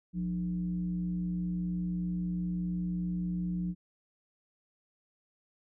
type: tone with frequency modulation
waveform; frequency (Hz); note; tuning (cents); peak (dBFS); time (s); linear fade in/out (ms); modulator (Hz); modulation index
sine; 177.5; F3; +28; -30; 0.13-3.75; 50; 126; 0.42
effects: none